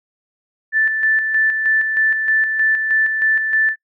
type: tone with tremolo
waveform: sine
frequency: 1760 Hz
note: A6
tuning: in tune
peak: -12 dBFS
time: 0.72-3.76 s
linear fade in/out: 50 ms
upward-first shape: square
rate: 3.2 Hz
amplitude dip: 45%
effects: noise-tail reverb RT60 0.1 s tail -24 dB re dry